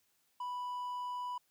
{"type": "tone", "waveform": "triangle", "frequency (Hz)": 988, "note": "B5", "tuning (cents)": 0, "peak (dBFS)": -35, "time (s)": [0.4, 1.38], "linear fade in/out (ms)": 5, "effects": ["white hiss -75 dBFS RMS until 1.5 s"]}